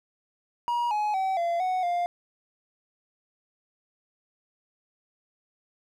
triangle tone with pitch steps, 955 / 842 / 764 / 684 / 741 / 701 Hz, A#5 / G#5 / G5 / F5 / F#5 / F5, +42 / +24 / -45 / -36 / +2 / +6 cents, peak -22 dBFS, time 0.68-2.06 s, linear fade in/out 0 ms, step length 230 ms, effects none

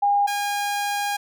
sine / sawtooth tone pair in turn, 811 / 814.6 Hz, G#5 / G#5, -41 / -34 cents, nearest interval unison, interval 7 cents, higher second, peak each -16 / -19 dBFS, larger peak first, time 0.02-0.27 / 0.27-1.17 s, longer second, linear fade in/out 10 ms, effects none

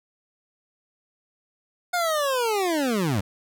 25% pulse linear sweep, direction down, 723 to 87.31 Hz, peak -18 dBFS, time 1.93-3.21 s, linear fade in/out 10 ms, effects none

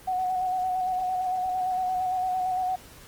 sine tone with vibrato, 740 Hz, F#5, in tune, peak -24 dBFS, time 0.07-2.76 s, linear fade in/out 10 ms, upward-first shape square, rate 8.8 Hz, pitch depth 21 cents each way, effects pink hiss -49 dBFS RMS until 3.07 s + Opus 24 kbps

